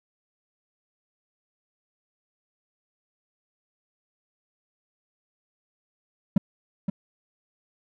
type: tone with echo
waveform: triangle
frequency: 192.7 Hz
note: G3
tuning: 29 cents flat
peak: -12 dBFS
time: 6.36-6.38 s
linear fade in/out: 5 ms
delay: 520 ms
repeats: 1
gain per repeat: -8 dB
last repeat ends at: 6.9 s
effects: none